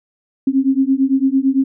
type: beating tone pair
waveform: sine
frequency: 263.9 / 272.8 Hz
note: C4 / C#4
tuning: +15 / -28 cents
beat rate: 8.9 Hz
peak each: -15 dBFS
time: 0.47-1.64 s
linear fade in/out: 5 ms
effects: none